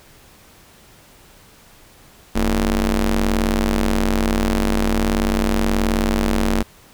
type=ring-modulated tone; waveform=sawtooth; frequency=98.8 Hz; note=G2; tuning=14 cents sharp; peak=-9 dBFS; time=2.35-6.63 s; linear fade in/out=10 ms; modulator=128 Hz; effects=pink hiss -48 dBFS RMS until 6.93 s